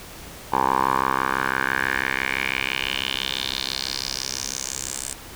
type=tone with band-pass filter sweep; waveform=10% pulse; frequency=66 Hz; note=C2; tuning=16 cents sharp; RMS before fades=-25 dBFS; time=0.52-5.14 s; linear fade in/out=10 ms; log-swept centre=880 to 8400 Hz; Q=3.6; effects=pink hiss -40 dBFS RMS until 5.35 s